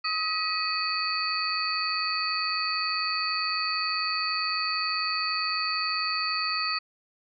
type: tone cluster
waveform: sine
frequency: 1264 / 1937 / 2518 / 4351 / 4538 Hz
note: D#6 / B6 / D#7 / C#8 / C#8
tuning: +27 / -34 / +20 / -33 / +40 cents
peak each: -30 / -36 / -33 / -35 / -30 dBFS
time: 0.04-6.79 s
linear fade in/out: 10 ms
effects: none